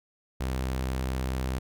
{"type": "tone", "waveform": "sawtooth", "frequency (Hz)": 64.7, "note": "C2", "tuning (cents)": -19, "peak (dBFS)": -24, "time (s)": [0.4, 1.59], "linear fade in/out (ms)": 10, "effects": []}